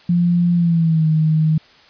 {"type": "tone with pitch glide", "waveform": "sine", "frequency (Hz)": [174, 156.82], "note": ["F3", "D#3"], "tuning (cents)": [-6, 14], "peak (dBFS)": -12, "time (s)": [0.09, 1.58], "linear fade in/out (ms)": 5, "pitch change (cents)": -180, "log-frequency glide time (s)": [0.54, 1.07], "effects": ["white hiss -48 dBFS RMS until 1.89 s", "resampled to 11025 Hz"]}